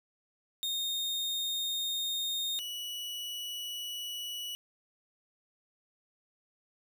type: tone pair in turn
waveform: 40% pulse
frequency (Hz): 3688 / 2941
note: A#7 / F#7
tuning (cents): -19 / -11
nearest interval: major third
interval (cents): 392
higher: first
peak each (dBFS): -30 / -36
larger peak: first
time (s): 0.63-2.59 / 2.59-4.55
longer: neither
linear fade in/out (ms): 0
effects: none